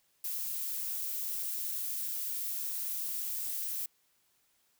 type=noise; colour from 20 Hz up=violet; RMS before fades=-36 dBFS; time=0.24-3.86 s; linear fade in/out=5 ms; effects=white hiss -72 dBFS RMS until 4.79 s